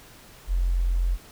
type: tone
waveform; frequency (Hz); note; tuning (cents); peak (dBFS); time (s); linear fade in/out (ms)
sine; 44; F1; +14; -20; 0.47-1.18; 50
effects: pink hiss -49 dBFS RMS until 1.31 s